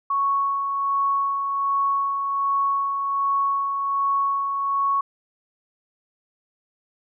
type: tone with tremolo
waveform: sine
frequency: 1108.7 Hz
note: C#6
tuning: in tune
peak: -18 dBFS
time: 0.1-5.01 s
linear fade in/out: 5 ms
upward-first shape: sine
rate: 1.3 Hz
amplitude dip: 40%
effects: none